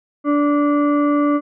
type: tone with frequency modulation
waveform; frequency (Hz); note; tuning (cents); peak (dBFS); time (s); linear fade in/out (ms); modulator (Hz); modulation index
sine; 291.4; D4; -13; -13; 0.24-1.41; 50; 874; 0.76
effects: none